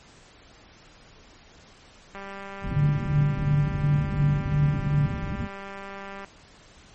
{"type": "click train", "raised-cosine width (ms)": 0.5, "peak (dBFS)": -24, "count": 808, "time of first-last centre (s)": [2.15, 6.246], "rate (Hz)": 197}
{"type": "low-pass noise", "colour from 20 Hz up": "white", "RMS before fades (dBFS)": -30, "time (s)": [2.61, 5.49], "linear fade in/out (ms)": 50, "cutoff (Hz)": 220, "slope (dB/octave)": 24}
{"type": "tone with tremolo", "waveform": "sine", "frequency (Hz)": 146.1, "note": "D3", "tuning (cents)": -9, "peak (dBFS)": -17, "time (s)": [2.76, 5.07], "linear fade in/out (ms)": 10, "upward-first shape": "sine", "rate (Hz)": 2.8, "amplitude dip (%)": 80}
{"effects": ["pink hiss -52 dBFS RMS until 6.94 s", "MP3 32 kbps"]}